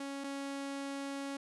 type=tone pair in turn; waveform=sawtooth; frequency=277.2 / 277.2 Hz; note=C#4 / C#4; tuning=0 / 0 cents; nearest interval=unison; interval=0 cents; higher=neither; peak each=-35 / -34 dBFS; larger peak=second; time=0-0.24 / 0.24-1.37 s; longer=second; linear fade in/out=5 ms; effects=resampled to 24000 Hz